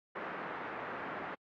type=low-pass noise; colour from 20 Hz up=white; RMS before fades=-41 dBFS; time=0.15-1.35 s; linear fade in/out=10 ms; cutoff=1700 Hz; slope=24 dB/octave; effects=high-pass 200 Hz 12 dB/octave + AAC 48 kbps